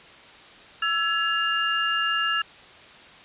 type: tone cluster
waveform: sine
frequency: 1329 / 1687 / 2807 Hz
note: E6 / G#6 / F7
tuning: +14 / +27 / +8 cents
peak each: -26 dBFS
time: 0.82-2.42 s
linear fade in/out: 5 ms
effects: white hiss -47 dBFS RMS until 3.24 s + resampled to 8000 Hz